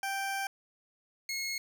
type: tone pair in turn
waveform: 20% pulse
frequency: 784 / 2167 Hz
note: G5 / C#7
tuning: 0 / -40 cents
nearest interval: octave + tritone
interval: 1760 cents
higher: second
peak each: -27 / -28 dBFS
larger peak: first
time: 0.03-0.47 / 1.29-1.58 s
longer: first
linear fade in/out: 2 ms
effects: none